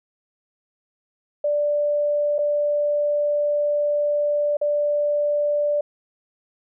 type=tone with dropouts; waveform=sine; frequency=587.3 Hz; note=D5; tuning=in tune; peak=-18 dBFS; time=1.44-5.81 s; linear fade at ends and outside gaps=5 ms; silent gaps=2.383-2.388 / 4.57-4.613 s; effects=none